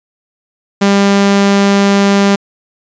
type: tone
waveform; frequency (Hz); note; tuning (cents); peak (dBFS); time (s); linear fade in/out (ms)
sawtooth; 199.3; G3; +29; -3; 0.81-2.36; 10
effects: resampled to 16000 Hz